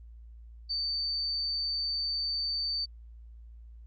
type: tone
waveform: sine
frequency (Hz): 4575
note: D8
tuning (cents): -46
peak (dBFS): -29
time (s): 0.69-2.86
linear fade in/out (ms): 20
effects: added 57 Hz sine -46 dBFS peak until 3.86 s + Opus 32 kbps